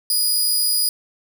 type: tone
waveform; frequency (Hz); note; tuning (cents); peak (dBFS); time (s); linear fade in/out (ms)
15% pulse; 4923; D#8; -19; -10; 0.1-0.89; 2
effects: none